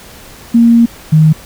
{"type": "tone pair in turn", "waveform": "sine", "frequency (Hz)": [233.1, 156.03], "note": ["A#3", "D#3"], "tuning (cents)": [0, 5], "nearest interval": "perfect fifth", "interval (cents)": 695, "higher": "first", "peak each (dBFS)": -3, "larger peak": "neither", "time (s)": [[0.54, 0.86], [1.12, 1.33]], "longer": "first", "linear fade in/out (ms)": 10, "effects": ["pink hiss -35 dBFS RMS until 1.45 s"]}